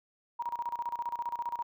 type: tone with tremolo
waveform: sine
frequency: 950 Hz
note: A#5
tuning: 33 cents sharp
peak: -30 dBFS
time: 0.39-1.63 s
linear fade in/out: 10 ms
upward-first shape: square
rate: 15 Hz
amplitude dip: 80%
effects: none